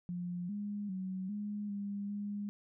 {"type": "tone with pitch steps", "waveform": "sine", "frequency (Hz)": [176.8, 205.3, 187.6, 207.1, 201.7, 204.6], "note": ["F3", "G#3", "F#3", "G#3", "G3", "G#3"], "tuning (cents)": [22, -20, 24, -5, 50, -26], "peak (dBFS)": -36, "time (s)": [0.09, 2.49], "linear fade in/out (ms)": 0, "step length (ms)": 400, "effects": []}